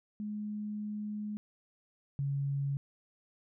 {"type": "tone pair in turn", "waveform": "sine", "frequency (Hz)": [210, 139.67], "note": ["G#3", "C#3"], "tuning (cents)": [19, 13], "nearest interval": "perfect fifth", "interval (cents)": 706, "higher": "first", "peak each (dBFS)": [-35, -30], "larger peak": "second", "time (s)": [[0.2, 1.37], [2.19, 2.77]], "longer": "first", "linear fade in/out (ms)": 0, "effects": []}